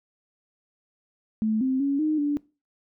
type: tone with pitch steps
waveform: sine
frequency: 217.9 / 261.6 / 279.1 / 308.2 / 290.7 Hz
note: A3 / C4 / C#4 / D#4 / D4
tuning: -17 / 0 / +12 / -16 / -18 cents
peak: -21 dBFS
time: 1.42-2.37 s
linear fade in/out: 0 ms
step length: 190 ms
effects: noise-tail reverb RT60 0.3 s tail -22 dB re dry